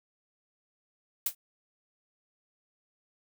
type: noise with exponential decay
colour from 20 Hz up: blue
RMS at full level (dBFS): -23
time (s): 1.26-1.35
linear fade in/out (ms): 5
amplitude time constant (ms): 19
effects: none